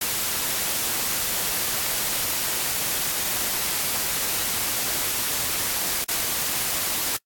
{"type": "noise with dropouts", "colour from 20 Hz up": "white", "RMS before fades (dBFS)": -25, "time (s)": [0.01, 7.17], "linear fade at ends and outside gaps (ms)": 5, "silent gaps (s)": [6.043, 6.084], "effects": ["noise-tail reverb RT60 0.1 s tail -24 dB re dry", "AAC 64 kbps"]}